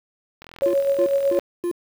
click train, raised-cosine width 0.3 ms, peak -24 dBFS, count 42, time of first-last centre 0.42-1.396 s, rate 42 Hz
sine tone with tremolo, 554.4 Hz, C#5, in tune, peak -15 dBFS, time 0.62-1.39 s, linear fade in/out 0 ms, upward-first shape sine, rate 8 Hz, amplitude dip 50%
triangle tone bursts, 349.2 Hz, F4, in tune, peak -19 dBFS, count 4, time 0.66-1.714 s, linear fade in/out 2 ms, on 76 ms, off 250 ms
effects 7-bit

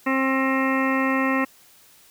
harmonic tone, 265.9 Hz, C4, 28 cents sharp, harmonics 1 / 2 / 3 / 4 / 5 / 7 / 8 / 9 / 10, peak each -22 / -28 / -33 / -27 / -31 / -27 / -32 / -38 / -34 dBFS, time 0.06-1.45 s, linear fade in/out 10 ms, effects white hiss -53 dBFS RMS until 2.1 s

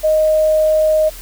sine tone, 622.3 Hz, D#5, in tune, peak -10 dBFS, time 0.03-1.1 s, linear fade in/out 20 ms, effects added 40 Hz sine -33 dBFS peak until 1.21 s + white hiss -36 dBFS RMS until 1.21 s

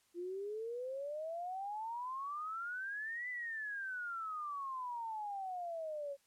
sine exponential two-way sweep, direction up then down, 341.2 to 2011 to 550 Hz, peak -39 dBFS, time 0.14-6.17 s, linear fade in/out 50 ms, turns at 3.29 s, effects white hiss -73 dBFS RMS until 6.26 s + low-pass 11000 Hz 12 dB/octave

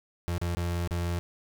35% pulse tone with dropouts, 86.5 Hz, F2, 16 cents flat, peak -26 dBFS, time 0.28-1.19 s, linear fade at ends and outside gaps 0 ms, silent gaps 0.381-0.415 / 0.549-0.57 / 0.875-0.909 s, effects none

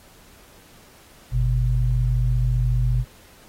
sine tone pair together, 49.01 / 123.6 Hz, G1 / B2, 0 / +2 cents, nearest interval octave + major third, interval 1602 cents, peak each -20 dBFS, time 1.31-3.05 s, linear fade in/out 50 ms, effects pink hiss -51 dBFS RMS until 3.48 s + AAC 48 kbps

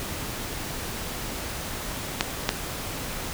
clicks, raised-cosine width 0.2 ms, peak -3 dBFS, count 2, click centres 2.209 / 2.491 s, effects pink hiss -33 dBFS RMS until 3.33 s

